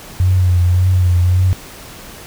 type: tone with vibrato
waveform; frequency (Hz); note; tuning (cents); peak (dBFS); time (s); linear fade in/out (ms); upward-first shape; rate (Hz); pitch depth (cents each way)
sine; 90.4; F#2; -40; -9; 0.2-1.53; 0; triangle; 1.8; 52
effects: pink hiss -35 dBFS RMS until 2.26 s